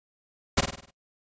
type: noise with echo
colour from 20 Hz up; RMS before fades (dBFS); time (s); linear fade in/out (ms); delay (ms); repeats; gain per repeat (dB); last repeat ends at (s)
pink; -20; 0.57-0.61; 10; 50; 6; -6; 0.91
effects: noise-tail reverb RT60 0.1 s tail -22 dB re dry + resampled to 16000 Hz